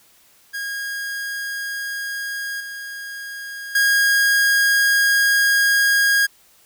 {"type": "tone with level steps", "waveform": "45% pulse", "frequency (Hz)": 1633, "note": "G#6", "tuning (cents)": -30, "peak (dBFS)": [-25, -30, -14], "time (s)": [0.53, 6.27], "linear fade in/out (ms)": 20, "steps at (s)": [2.6, 3.75], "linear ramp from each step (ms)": 5, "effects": ["white hiss -54 dBFS RMS until 6.65 s"]}